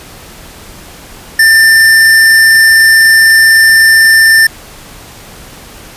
square tone, 1788 Hz, A6, 27 cents sharp, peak -3 dBFS, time 1.39-4.47 s, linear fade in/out 5 ms, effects pink hiss -32 dBFS RMS until 5.96 s + resampled to 32000 Hz

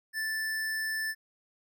square tone, 1760 Hz, A6, in tune, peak -31 dBFS, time 0.13-1.15 s, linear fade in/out 50 ms, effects none

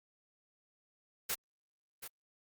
white noise with echo, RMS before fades -35 dBFS, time 1.29-1.35 s, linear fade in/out 10 ms, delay 730 ms, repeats 1, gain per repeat -10 dB, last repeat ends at 2.08 s, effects Opus 48 kbps

